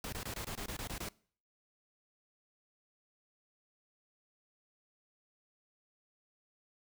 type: noise bursts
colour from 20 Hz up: pink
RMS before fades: -41 dBFS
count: 10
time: 0.04-1.088 s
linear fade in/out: 2 ms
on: 85 ms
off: 22 ms
effects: noise-tail reverb RT60 0.5 s tail -23 dB re dry